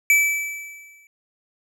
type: tone with exponential decay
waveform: square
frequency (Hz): 2309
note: D7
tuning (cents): -30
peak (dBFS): -12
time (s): 0.1-1.07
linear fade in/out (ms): 1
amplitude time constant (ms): 210
effects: none